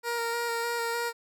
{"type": "tone with vibrato", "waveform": "15% pulse", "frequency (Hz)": 468.2, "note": "A#4", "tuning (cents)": 8, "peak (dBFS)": -22, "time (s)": [0.03, 1.13], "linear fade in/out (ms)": 50, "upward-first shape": "square", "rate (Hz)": 3.3, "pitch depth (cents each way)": 14, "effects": []}